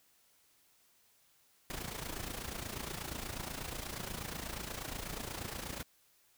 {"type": "noise with amplitude modulation", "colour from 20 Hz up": "pink", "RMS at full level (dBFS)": -39, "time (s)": [1.7, 5.83], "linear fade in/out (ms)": 2, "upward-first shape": "sine", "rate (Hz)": 28.3, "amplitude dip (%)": 70, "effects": ["white hiss -69 dBFS RMS until 6.37 s"]}